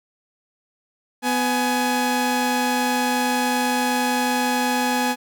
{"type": "tone pair together", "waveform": "sawtooth", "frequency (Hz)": [249.6, 839.6], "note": ["B3", "G#5"], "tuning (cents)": [19, 19], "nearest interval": "octave + major sixth", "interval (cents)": 2100, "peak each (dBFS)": -18, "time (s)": [1.22, 5.16], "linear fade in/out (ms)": 50, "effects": []}